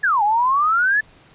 sine exponential two-way sweep, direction down then up, 1760 to 805 to 1760 Hz, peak -14 dBFS, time 0.03-1.01 s, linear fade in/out 10 ms, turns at 0.23 s, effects pink hiss -50 dBFS RMS until 1.34 s + resampled to 8000 Hz

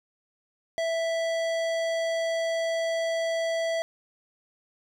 sine tone with hard clipping, 659.3 Hz, E5, in tune, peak -27 dBFS, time 0.78-3.82 s, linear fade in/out 0 ms, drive 16 dB, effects none

